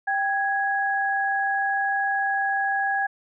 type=tone pair together; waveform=sine; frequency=787.6 / 1661.2 Hz; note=G5 / G#6; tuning=+8 / 0 cents; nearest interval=octave + minor second; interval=1292 cents; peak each=-24 dBFS; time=0.07-3.07 s; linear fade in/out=10 ms; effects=none